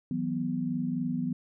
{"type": "chord", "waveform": "sine", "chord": "E suspended second", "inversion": "none", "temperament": "equal with one note detuned", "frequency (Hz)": [161.89, 185, 246.9], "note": ["E3", "F#3", "B3"], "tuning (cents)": [-31, 0, 0], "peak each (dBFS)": [-34, -34, -30], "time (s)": [0.11, 1.33], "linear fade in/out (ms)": 2, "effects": []}